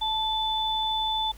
sine tone pair together, 876 / 3504 Hz, A5 / A7, -8 / -8 cents, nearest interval 2 octaves, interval 2400 cents, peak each -27 dBFS, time 0.01-1.32 s, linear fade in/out 10 ms, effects added 50 Hz sine -44 dBFS peak until 1.37 s + pink hiss -53 dBFS RMS until 1.37 s

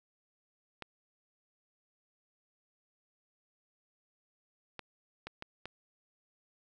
clicks, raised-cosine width 0.3 ms, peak -25 dBFS, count 5, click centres 0.823 / 4.793 / 5.27 / 5.424 / 5.656 s, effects none

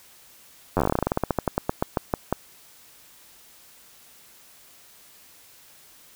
slowing click train, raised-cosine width 1 ms, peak -7 dBFS, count 26, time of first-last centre 0.77-2.326 s, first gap 10 ms, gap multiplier 1.13, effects white hiss -52 dBFS RMS until 6.15 s

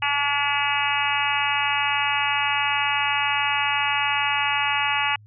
harmonic tone, 286.2 Hz, D4, 45 cents flat, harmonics 3 / 4 / 5 / 6 / 7 / 8 / 9 / 10, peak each -26 / -29 / -31 / -31 / -29 / -29 / -27 / -28 dBFS, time 0.02-5.16 s, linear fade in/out 5 ms, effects added 105 Hz sine -46 dBFS peak until 5.26 s

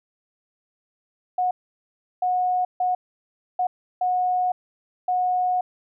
sine tone bursts at uneven times, 729 Hz, F#5, 26 cents flat, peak -19 dBFS, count 6, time 1.38-1.51 / 2.22-2.65 / 2.8-2.95 / 3.59-3.67 / 4.01-4.52 / 5.08-5.61 s, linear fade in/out 5 ms, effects none

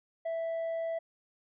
sine tone with tanh clipping, 659.3 Hz, E5, in tune, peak -32 dBFS, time 0.25-0.99 s, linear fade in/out 10 ms, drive 3 dB, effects none

